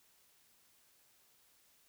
silence, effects white hiss -69 dBFS RMS until 1.88 s

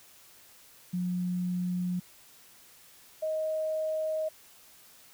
sine tone pair in turn, 179.5 / 627.6 Hz, F3 / D#5, +48 / +15 cents, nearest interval octave + minor seventh, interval 2167 cents, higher second, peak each -28 dBFS, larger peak neither, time 0.93-2 / 3.22-4.29 s, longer neither, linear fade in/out 10 ms, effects white hiss -56 dBFS RMS until 5.13 s

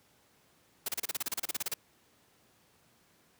white noise bursts, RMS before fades -33 dBFS, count 16, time 0.86-1.74 s, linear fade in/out 5 ms, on 25 ms, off 32 ms, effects pink hiss -66 dBFS RMS until 3.39 s + high-pass 100 Hz 12 dB/octave

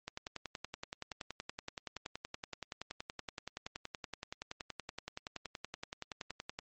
click train, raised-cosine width 0.2 ms, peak -23 dBFS, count 70, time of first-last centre 0.08-6.589 s, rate 10.6 Hz, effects MP3 32 kbps

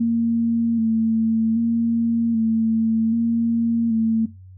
sine tone with vibrato, 227.5 Hz, A#3, 42 cents flat, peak -16 dBFS, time 0-4.26 s, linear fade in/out 10 ms, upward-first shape square, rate 0.64 Hz, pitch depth 27 cents each way, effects noise-tail reverb RT60 0.2 s tail -17 dB re dry + added 93 Hz sine -40 dBFS peak until 4.57 s

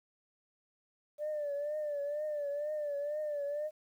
sine tone with vibrato, 589 Hz, D5, 5 cents sharp, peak -32 dBFS, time 1.18-3.71 s, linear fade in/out 50 ms, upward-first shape triangle, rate 2.1 Hz, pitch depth 77 cents each way, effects tanh soft clip ceiling -30 dBFS + 11-bit

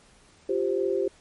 sine chord, F suspended second, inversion none, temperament equal, 349.2 / 392 / 523.3 Hz, F4 / G4 / C5, 0 / 0 / 0 cents, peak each -29 / -25 / -29 dBFS, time 0.49-1.08 s, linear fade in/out 5 ms, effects pink hiss -57 dBFS RMS until 1.2 s + MP3 48 kbps

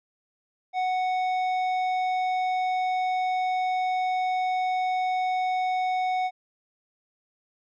triangle tone with tanh clipping, 740 Hz, F#5, in tune, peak -25 dBFS, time 0.73-6.31 s, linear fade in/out 50 ms, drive 14 dB, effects none

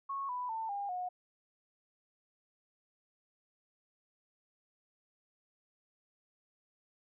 sine tone with pitch steps, 1100 / 991.4 / 893.5 / 805.2 / 725.7 Hz, C#6 / B5 / A5 / G5 / F#5, -14 / +6 / +26 / +46 / -34 cents, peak -35 dBFS, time 0.09-1.09 s, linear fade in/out 10 ms, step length 200 ms, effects none

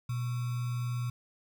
sine tone with sample-and-hold, 121.6 Hz, B2, 26 cents flat, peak -30 dBFS, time 0.09-1.1 s, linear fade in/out 5 ms, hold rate 1225 Hz, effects none

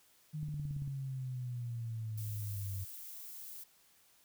sine exponential sweep, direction down, 154.1 to 95.1 Hz, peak -37 dBFS, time 0.33-2.85 s, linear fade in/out 20 ms
click train, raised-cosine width 5 ms, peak -35 dBFS, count 9, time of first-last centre 0.43-0.877 s, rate 17.9 Hz
violet noise, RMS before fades -48 dBFS, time 2.17-3.64 s, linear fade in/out 10 ms
effects white hiss -67 dBFS RMS until 4.24 s

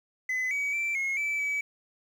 sine tone with pitch steps, 2022 / 2270 / 2339 / 2164 / 2315 / 2287 Hz, B6 / C#7 / D7 / C#7 / D7 / D7, +40 / +41 / -8 / -42 / -25 / -47 cents, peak -24 dBFS, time 0.29-1.61 s, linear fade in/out 5 ms, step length 220 ms, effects tanh soft clip ceiling -26 dBFS + 9-bit

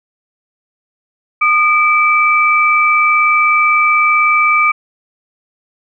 sine tone pair together, 1223 / 2318 Hz, D#6 / D7, -30 / -23 cents, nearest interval major seventh, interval 1107 cents, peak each -11 dBFS, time 1.41-4.72 s, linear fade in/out 10 ms, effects none

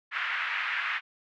pink band-pass noise, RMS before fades -31 dBFS, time 0.11-1.01 s, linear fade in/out 50 ms, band 1400 to 2400 Hz, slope 24 dB/octave, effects none

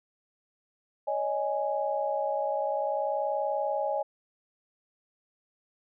sine chord, C# suspended second, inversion none, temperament equal with one note detuned, 561.8 / 622.3 / 830.6 Hz, C#5 / D#5 / G#5, +23 / 0 / 0 cents, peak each -31 dBFS, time 1.07-4.03 s, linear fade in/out 10 ms, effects none

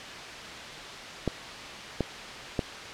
clicks, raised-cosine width 2 ms, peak -12 dBFS, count 3, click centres 1.277 / 2.007 / 2.592 s, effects white hiss -39 dBFS RMS until 2.93 s + low-pass 4000 Hz 12 dB/octave

